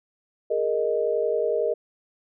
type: chord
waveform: sine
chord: Ab suspended second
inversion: none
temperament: equal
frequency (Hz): 415.3 / 466.2 / 622.3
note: Ab4 / Bb4 / Eb5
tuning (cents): 0 / 0 / 0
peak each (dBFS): -27 / -24 / -26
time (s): 0.5-1.74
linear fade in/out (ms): 10
effects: none

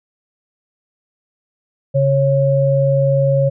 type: tone pair together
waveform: sine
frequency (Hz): 138.59 / 548.9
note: C#3 / C#5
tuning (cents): 0 / -17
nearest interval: 2 octaves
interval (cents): 2383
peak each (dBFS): -14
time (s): 1.94-3.5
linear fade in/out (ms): 20
effects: none

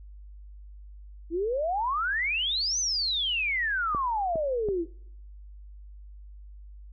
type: exponential two-way sweep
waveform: sine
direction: up then down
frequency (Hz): 316.6 to 6272 to 316.6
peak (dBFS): -25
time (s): 1.3-4.86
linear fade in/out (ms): 50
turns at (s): 2.79
type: clicks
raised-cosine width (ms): 2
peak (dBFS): -21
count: 3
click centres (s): 3.948 / 4.357 / 4.687
effects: noise-tail reverb RT60 0.7 s tail -23 dB re dry + added 50 Hz sine -43 dBFS peak until 6.92 s

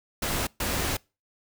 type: noise bursts at uneven times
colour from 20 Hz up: pink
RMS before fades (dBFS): -28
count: 2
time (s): 0.22-0.47 / 0.6-0.97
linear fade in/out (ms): 5
effects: noise-tail reverb RT60 0.3 s tail -26 dB re dry

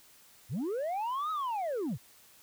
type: linear two-way sweep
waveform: sine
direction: up then down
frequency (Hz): 87.31 to 1291 to 87.31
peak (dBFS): -28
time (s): 0.49-1.98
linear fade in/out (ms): 50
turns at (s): 1.31
effects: tanh soft clip ceiling -30 dBFS + white hiss -59 dBFS RMS until 2.42 s

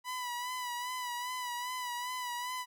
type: tone with vibrato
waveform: sawtooth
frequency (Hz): 987.8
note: B5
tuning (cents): 0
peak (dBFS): -32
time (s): 0.04-2.66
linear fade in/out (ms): 50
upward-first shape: sine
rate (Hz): 2.5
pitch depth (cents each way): 43
effects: none

